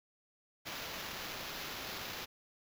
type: noise with sample-and-hold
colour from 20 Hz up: white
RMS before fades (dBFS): -43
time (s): 0.65-2.26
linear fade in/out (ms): 20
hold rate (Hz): 8820
effects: none